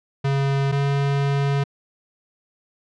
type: tone pair in turn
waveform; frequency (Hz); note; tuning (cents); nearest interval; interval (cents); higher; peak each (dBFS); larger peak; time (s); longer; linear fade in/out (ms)
square; 138.2 / 140.13; C#3 / C#3; -5 / +19; unison; 24; second; -19; neither; 0.24-0.72 / 0.72-1.64; second; 10
effects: low-pass 4000 Hz 12 dB/octave

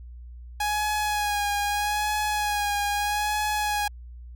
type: tone with vibrato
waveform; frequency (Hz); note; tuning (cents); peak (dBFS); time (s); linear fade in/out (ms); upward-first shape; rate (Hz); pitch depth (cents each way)
sawtooth; 830.6; G#5; 0; -20; 0.6-3.88; 5; sine; 0.79; 29
effects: added 60 Hz sine -39 dBFS peak until 4.35 s

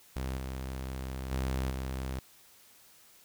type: tone with level steps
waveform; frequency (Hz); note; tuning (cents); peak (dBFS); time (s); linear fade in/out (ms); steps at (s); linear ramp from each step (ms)
sawtooth; 65.41; C2; 0; -29 / -32 / -26 / -30; 0.16-2.19; 0; 0.37 / 1.31 / 1.7; 10
effects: white hiss -59 dBFS RMS until 3.24 s

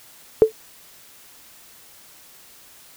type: tone with exponential decay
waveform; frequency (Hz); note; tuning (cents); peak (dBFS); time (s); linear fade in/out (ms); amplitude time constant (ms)
sine; 440; A4; 0; -3; 0.42-0.52; 0; 20
effects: white hiss -48 dBFS RMS until 2.96 s

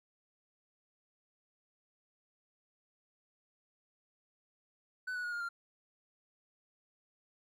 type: tone with pitch steps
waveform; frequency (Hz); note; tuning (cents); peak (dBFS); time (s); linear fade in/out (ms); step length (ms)
triangle; 1500 / 1471.7 / 1443.9 / 1416.6 / 1389.9; F#6 / F#6 / F#6 / F6 / F6; +23 / -10 / -43 / +24 / -9; -34; 5.07-5.49; 10; 84
effects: none

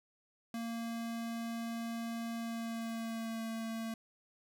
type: tone with pitch glide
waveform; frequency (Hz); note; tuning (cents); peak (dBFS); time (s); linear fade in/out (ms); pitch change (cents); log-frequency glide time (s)
square; 230.6 to 225.5; A#3 to A3; -19 to +43; -38; 0.54-3.94; 2; -38; 2.36-3.42
effects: none

